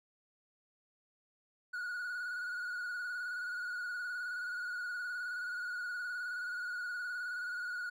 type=tone with vibrato; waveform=triangle; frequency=1452 Hz; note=F#6; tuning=33 cents flat; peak=-35 dBFS; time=1.73-7.9 s; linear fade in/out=10 ms; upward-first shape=square; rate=19 Hz; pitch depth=35 cents each way; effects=none